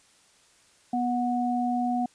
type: tone pair together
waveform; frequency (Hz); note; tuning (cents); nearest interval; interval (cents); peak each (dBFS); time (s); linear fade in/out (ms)
sine; 244.6 / 733; B3 / F#5; -16 / -16; octave + perfect fifth; 1900; -26 / -27; 0.93-2.06; 5
effects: white hiss -60 dBFS RMS until 2.14 s + resampled to 22050 Hz